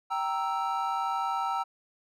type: chord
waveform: triangle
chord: E diminished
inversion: first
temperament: equal with one note detuned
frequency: 780.8 / 932.3 / 1318.5 Hz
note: G5 / Bb5 / E6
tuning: -7 / 0 / 0 cents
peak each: -30 dBFS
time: 0.1-1.64 s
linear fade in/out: 20 ms
effects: none